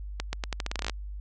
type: accelerating click train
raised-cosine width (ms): 0.2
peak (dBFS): -13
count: 14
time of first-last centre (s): 0.2-0.897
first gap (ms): 130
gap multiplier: 0.83
effects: added 50 Hz sine -35 dBFS peak until 1.2 s + resampled to 24000 Hz